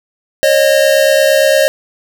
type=tone pair together; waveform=square; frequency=545 / 613.7 Hz; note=C#5 / D#5; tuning=-29 / -24 cents; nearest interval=major second; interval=205 cents; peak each=-11 dBFS; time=0.43-1.68 s; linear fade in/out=0 ms; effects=none